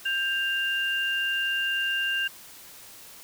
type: tone pair together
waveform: sine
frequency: 1585 / 2793 Hz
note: G6 / F7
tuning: +19 / -1 cents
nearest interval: minor seventh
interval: 980 cents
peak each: -27 dBFS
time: 0.05-2.28 s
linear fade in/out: 10 ms
effects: white hiss -47 dBFS RMS until 3.23 s